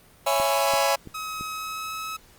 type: chord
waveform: sawtooth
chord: C# minor seventh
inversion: none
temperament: just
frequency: 554.4 / 665.2 / 831.5 / 997.9 Hz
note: C#5 / E5 / G#5 / B5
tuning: 0 / +16 / +2 / +18 cents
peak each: -20 / -22 / -21 / -24 dBFS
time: 0.26-0.96 s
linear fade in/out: 10 ms
type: click train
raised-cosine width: 3 ms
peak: -25 dBFS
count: 4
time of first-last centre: 0.4-1.41 s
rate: 2.97 Hz
type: tone with pitch glide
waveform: sawtooth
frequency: 1274 to 1288.1 Hz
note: D#6 to E6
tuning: +41 to -40 cents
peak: -27 dBFS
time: 1.14-2.17 s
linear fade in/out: 10 ms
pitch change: +19 cents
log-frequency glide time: 1.46-1.92 s
effects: pink hiss -54 dBFS RMS until 2.38 s + Opus 32 kbps